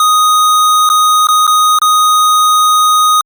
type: tone with dropouts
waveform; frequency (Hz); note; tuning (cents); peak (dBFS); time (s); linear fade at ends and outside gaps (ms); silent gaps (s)
square; 1245; D#6; +1; -7; 0-3.21; 2; 0.891-0.899 / 1.271-1.286 / 1.468-1.476 / 1.788-1.817
effects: Opus 48 kbps